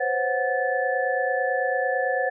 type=tone cluster; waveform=sine; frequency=509 / 538 / 735 / 1740 Hz; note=C5 / C5 / F#5 / A6; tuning=-48 / +48 / -12 / -20 cents; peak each=-27 dBFS; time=0-2.3 s; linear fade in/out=10 ms; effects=none